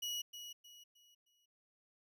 30% pulse tone with echo, 2914 Hz, F#7, 27 cents flat, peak -35 dBFS, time 0.02-0.22 s, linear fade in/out 10 ms, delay 310 ms, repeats 4, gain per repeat -9 dB, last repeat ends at 1.46 s, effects none

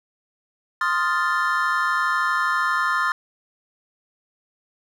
triangle chord, F dominant seventh, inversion second, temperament equal, 1046.5 / 1244.5 / 1396.9 / 1760 Hz, C6 / Eb6 / F6 / A6, 0 / 0 / 0 / 0 cents, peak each -23 dBFS, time 0.81-3.12 s, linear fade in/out 2 ms, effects none

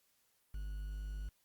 triangle tone with quantisation, 50.5 Hz, G#1, 48 cents flat, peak -37 dBFS, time 0.54-1.29 s, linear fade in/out 5 ms, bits 10, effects white hiss -75 dBFS RMS until 1.44 s + Opus 48 kbps

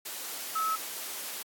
sine tone in noise, 1295 Hz, E6, 31 cents flat, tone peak -27 dBFS, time 0.55-0.76 s, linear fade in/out 10 ms, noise white, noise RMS -38 dBFS, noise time 0.05-1.43 s, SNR +8 dB, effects high-pass 300 Hz 12 dB/octave + AAC 64 kbps

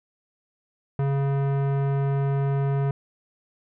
sine tone with tanh clipping, 138.59 Hz, C#3, in tune, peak -23 dBFS, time 0.99-2.91 s, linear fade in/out 2 ms, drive 18 dB, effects none

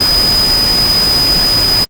sine tone in noise, 4978 Hz, D#8, in tune, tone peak -8 dBFS, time 0-1.85 s, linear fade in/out 10 ms, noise pink, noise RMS -17 dBFS, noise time 0-1.85 s, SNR +6 dB, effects Opus 24 kbps

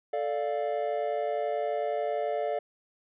triangle chord, D minor, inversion second, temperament equal, 440 / 587.3 / 698.5 Hz, A4 / D5 / F5, 0 / 0 / 0 cents, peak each -31 / -29 / -30 dBFS, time 0.13-2.59 s, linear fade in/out 5 ms, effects resampled to 8000 Hz

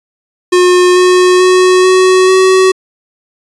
square tone with pitch steps, 360 / 364 / 368 / 372.1 / 376.2 Hz, F#4 / F#4 / F#4 / F#4 / F#4, -47 / -28 / -9 / +10 / +29 cents, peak -5 dBFS, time 0.52-2.72 s, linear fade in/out 10 ms, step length 440 ms, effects resampled to 22050 Hz

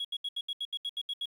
sine tone bursts, 3326 Hz, G#7, 2 cents sharp, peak -30 dBFS, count 11, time 0-1.257 s, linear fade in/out 5 ms, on 47 ms, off 74 ms, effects tanh soft clip ceiling -28 dBFS + 10-bit

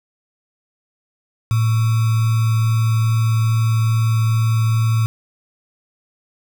sine tone with sample-and-hold, 112.2 Hz, A2, 34 cents sharp, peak -13 dBFS, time 1.51-5.06 s, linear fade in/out 0 ms, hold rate 1225 Hz, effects none

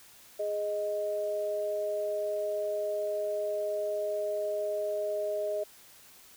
sine tone pair together, 415.3 / 622.2 Hz, G#4 / D#5, 0 / 0 cents, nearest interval perfect fifth, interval 700 cents, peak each -35 / -30 dBFS, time 0.39-5.64 s, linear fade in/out 10 ms, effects white hiss -55 dBFS RMS until 6.36 s

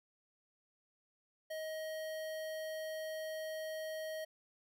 square tone with notch filter, 630 Hz, D#5, 21 cents sharp, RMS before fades -42 dBFS, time 1.5-4.25 s, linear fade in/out 10 ms, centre 7400 Hz, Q 1.9, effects none

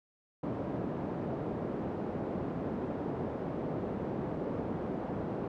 pink band-pass noise, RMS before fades -36 dBFS, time 0.43-5.48 s, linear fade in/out 5 ms, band 160 to 560 Hz, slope 12 dB/octave, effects none

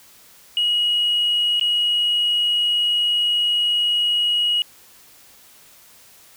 sine tone with dropouts, 2900 Hz, F#7, 35 cents flat, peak -15 dBFS, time 0.57-4.62 s, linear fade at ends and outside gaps 1 ms, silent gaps 1.597-1.611 s, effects tanh soft clip ceiling -13 dBFS + white hiss -49 dBFS RMS until 6.36 s

